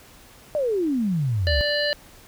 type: exponential sweep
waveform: sine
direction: down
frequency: 622.3 to 63 Hz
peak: -20 dBFS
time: 0.55-1.61 s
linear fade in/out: 0 ms
type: harmonic tone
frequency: 587.3 Hz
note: D5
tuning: in tune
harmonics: 1 / 3 / 5 / 7 / 8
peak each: -24 / -26 / -30 / -27 / -34 dBFS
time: 1.47-1.93 s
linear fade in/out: 0 ms
effects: pink hiss -49 dBFS RMS until 2.27 s